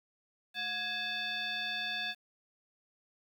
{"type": "tone with frequency modulation", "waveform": "sine", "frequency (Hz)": 2604, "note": "E7", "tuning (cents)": -22, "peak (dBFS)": -33, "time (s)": [0.54, 2.15], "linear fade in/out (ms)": 50, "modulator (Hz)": 940, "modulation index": 1.6, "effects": ["10-bit"]}